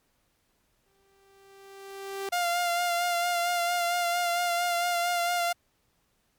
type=tone with exponential growth; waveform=sawtooth; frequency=392 Hz; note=G4; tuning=in tune; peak=-26 dBFS; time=0.86-2.29 s; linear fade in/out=2 ms; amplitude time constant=310 ms
type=tone with vibrato; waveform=sawtooth; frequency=698.5 Hz; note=F5; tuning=in tune; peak=-21 dBFS; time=2.32-5.53 s; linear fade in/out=10 ms; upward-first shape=sine; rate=4.4 Hz; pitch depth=25 cents each way
effects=pink hiss -71 dBFS RMS until 6.38 s + MP3 96 kbps